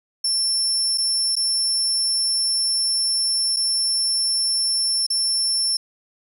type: tone with dropouts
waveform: 35% pulse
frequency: 5390 Hz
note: E8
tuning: 38 cents sharp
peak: -16 dBFS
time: 0.24-5.77 s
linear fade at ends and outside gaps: 5 ms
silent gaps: 0.976-0.981 / 1.355-1.365 / 3.563-3.567 / 5.066-5.101 s
effects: none